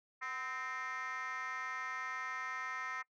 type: tone with frequency modulation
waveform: sine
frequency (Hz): 1564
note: G6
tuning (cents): -4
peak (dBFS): -36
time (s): 0.21-3.03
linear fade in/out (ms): 20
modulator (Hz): 270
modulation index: 2.1
effects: noise-tail reverb RT60 0.1 s tail -23 dB re dry + tanh soft clip ceiling -37 dBFS